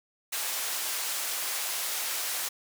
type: band-pass noise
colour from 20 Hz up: white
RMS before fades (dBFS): -32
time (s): 0.32-2.49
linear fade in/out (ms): 10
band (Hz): 590 to 16000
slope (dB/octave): 12
effects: none